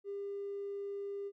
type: tone with tanh clipping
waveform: triangle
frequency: 400.7 Hz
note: G4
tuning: 38 cents sharp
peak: -37 dBFS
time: 0.04-1.32 s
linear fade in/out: 50 ms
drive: 1 dB
effects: none